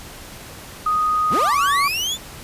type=tone with pitch glide; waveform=sine; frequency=1244.5 to 1134.6 Hz; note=D#6 to C#6; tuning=0 to +40 cents; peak=-16 dBFS; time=0.86-1.88 s; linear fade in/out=5 ms; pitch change=-160 cents; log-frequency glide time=1.37-1.57 s
type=linear sweep; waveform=30% pulse; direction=up; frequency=46.82 to 3600 Hz; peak=-18 dBFS; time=1.29-2.18 s; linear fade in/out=50 ms
effects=pink hiss -38 dBFS RMS until 2.43 s + resampled to 32000 Hz